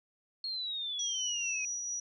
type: exponential sweep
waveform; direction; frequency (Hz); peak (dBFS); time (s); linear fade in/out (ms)
sine; down; 4316 to 2496; -34; 0.44-1.65; 2
type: tone with tremolo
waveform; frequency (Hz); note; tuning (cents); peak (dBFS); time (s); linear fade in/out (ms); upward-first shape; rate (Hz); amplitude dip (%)
sine; 5820; F#8; -29; -33; 0.99-2; 5; triangle; 4.5; 30
effects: none